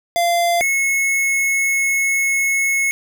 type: tone pair in turn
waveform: square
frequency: 690 / 2186 Hz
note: F5 / C#7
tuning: -21 / -25 cents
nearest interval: octave + minor sixth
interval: 1996 cents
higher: second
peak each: -15 / -16 dBFS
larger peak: first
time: 0.16-0.61 / 0.61-2.91 s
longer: second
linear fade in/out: 0 ms
effects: none